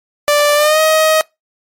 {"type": "tone with pitch glide", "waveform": "sawtooth", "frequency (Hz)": [587.3, 629.5], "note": ["D5", "D#5"], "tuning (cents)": [0, 20], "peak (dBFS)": -5, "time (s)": [0.28, 1.21], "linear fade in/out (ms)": 0, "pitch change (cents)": 120, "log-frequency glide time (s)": [0.55, 0.8], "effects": ["noise-tail reverb RT60 0.2 s tail -24 dB re dry", "MP3 64 kbps"]}